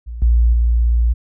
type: tone with level steps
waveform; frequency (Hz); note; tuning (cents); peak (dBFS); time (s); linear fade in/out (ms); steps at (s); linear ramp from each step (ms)
sine; 58.27; A#1; 0; -25 / -9 / -11; 0.06-1.14; 20; 0.22 / 0.53; 2
effects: none